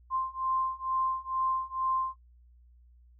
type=beating tone pair; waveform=sine; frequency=1046.5 / 1048.7 Hz; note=C6 / C6; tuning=0 / +4 cents; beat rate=2.2 Hz; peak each=-32 / -31 dBFS; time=0.1-2.16 s; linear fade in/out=50 ms; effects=noise-tail reverb RT60 0.1 s tail -21 dB re dry + added 60 Hz sine -55 dBFS peak until 3.19 s